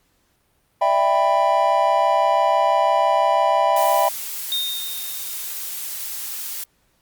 triangle chord, E minor seventh, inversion third, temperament just, 593.3 / 659.3 / 791.1 / 988.9 Hz, D5 / E5 / G5 / B5, +18 / 0 / +16 / +2 cents, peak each -21 / -18 / -18 / -18 dBFS, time 0.81-4.09 s, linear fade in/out 10 ms
blue noise, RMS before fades -29 dBFS, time 3.76-6.64 s, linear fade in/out 5 ms
sine tone with exponential decay, 3679 Hz, A#7, 24 cents flat, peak -19 dBFS, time 4.52-5.77 s, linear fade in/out 0 ms, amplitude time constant 270 ms
effects pink hiss -64 dBFS RMS until 7.01 s + Opus 48 kbps

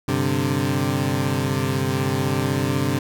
20% pulse chord, G suspended fourth, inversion none, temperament equal, 98 / 130.81 / 146.83 Hz, G2 / C3 / D3, 0 / 0 / 0 cents, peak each -21 / -18 / -20 dBFS, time 0.08-2.99 s, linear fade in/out 5 ms, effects none

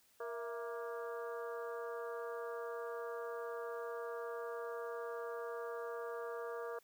harmonic tone with a mistuned harmonic, 234.7 Hz, A#3, 12 cents sharp, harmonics 2 / 3 / 4 / 5 / 6 / 7, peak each -42 / -49 / -53 / -49 / -54 / -55 dBFS, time 0.2-6.79 s, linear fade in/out 5 ms, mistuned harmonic 3, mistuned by -100 cents, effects white hiss -70 dBFS RMS until 6.83 s

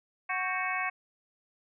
harmonic tone with a mistuned harmonic, 370 Hz, F#4, in tune, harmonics 2 / 3 / 4 / 5 / 6 / 7, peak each -36 / -35 / -38 / -37 / -34 / -38 dBFS, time 0.29-0.9 s, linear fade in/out 10 ms, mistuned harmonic 4, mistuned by +110 cents, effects none

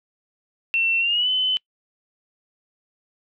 sine tone with pitch glide, 2701 to 3032 Hz, E7 to F#7, +42 to +42 cents, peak -18 dBFS, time 0.74-1.57 s, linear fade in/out 0 ms, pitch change +200 cents, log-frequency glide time 0.99-1.3 s, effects noise-tail reverb RT60 0.1 s tail -25 dB re dry

